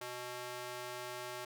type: tone with high-pass filter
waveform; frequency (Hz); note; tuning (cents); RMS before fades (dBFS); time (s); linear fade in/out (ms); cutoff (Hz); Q
square; 123.47; B2; 0; -44; 0.01-1.45; 5; 540; 0.74
effects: none